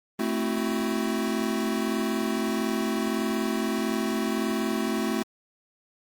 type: chord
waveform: square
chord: F# half-diminished seventh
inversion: first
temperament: equal with one note detuned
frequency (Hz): 220 / 261.6 / 329.6 / 373.6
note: A3 / C4 / E4 / F#4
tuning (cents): 0 / 0 / 0 / +17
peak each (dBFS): -29 / -32 / -33 / -33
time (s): 0.19-5.23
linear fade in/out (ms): 5
effects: Opus 24 kbps